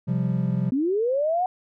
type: chord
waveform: triangle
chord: C suspended fourth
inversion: none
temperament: equal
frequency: 130.81 / 174.61 / 196 Hz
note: C3 / F3 / G3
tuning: 0 / 0 / 0 cents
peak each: -23 / -23 / -26 dBFS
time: 0.07-0.71 s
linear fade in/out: 20 ms
type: linear sweep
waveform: sine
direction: up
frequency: 246.9 to 751 Hz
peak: -20 dBFS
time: 0.72-1.46 s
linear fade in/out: 2 ms
effects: none